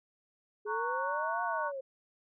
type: exponential two-way sweep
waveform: sine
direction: up then down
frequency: 414.5 to 716 to 522 Hz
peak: -36 dBFS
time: 0.65-1.81 s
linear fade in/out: 10 ms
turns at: 1.43 s
type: chord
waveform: sine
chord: F# major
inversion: first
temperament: just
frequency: 925 / 1110 / 1480 Hz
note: A#5 / C#6 / F#6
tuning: -14 / +2 / 0 cents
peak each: -35 / -36 / -37 dBFS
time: 0.66-1.72 s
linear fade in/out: 50 ms
effects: none